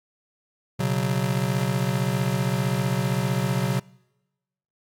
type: chord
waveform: square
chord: B suspended second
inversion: none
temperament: just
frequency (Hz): 123.47 / 138.9 / 185.21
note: B2 / C#3 / F#3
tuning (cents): 0 / +4 / +2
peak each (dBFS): -27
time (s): 0.79-3.8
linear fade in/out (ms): 10
effects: noise-tail reverb RT60 1.0 s tail -25 dB re dry + AAC 64 kbps